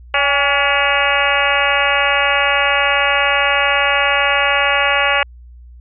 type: harmonic tone with a mistuned harmonic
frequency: 283.6 Hz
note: C#4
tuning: 40 cents sharp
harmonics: 2 / 3 / 4 / 5 / 6 / 7 / 8 / 9 / 10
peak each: -21 / -21 / -21 / -21 / -21 / -21 / -21 / -21 / -21 dBFS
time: 0.14-5.23 s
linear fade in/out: 2 ms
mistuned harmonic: 3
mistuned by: -55 cents
effects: added 60 Hz sine -36 dBFS peak until 5.8 s